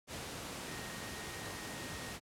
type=tone in noise; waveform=sine; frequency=1864.7 Hz; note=A#6; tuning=in tune; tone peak=-51 dBFS; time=0.66-2.17 s; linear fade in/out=50 ms; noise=pink; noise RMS=-43 dBFS; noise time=0.07-2.2 s; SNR=-11 dB; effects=high-pass 80 Hz 12 dB/octave + low-pass 11000 Hz 12 dB/octave